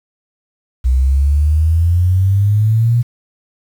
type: exponential sweep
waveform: sine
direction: up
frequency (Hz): 62.2 to 121.2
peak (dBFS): -9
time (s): 0.84-3.03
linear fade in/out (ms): 20
effects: 7-bit